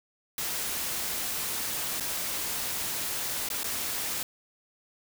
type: noise with dropouts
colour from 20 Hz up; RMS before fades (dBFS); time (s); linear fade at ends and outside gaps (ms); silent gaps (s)
white; -32; 0.38-4.23; 2; 2-2.006 / 3.488-3.501 / 3.633-3.642
effects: none